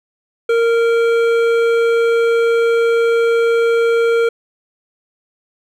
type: tone with hard clipping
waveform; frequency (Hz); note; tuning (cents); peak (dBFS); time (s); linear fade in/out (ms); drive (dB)
triangle; 463; A#4; -12; -13; 0.49-4.29; 5; 15
effects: none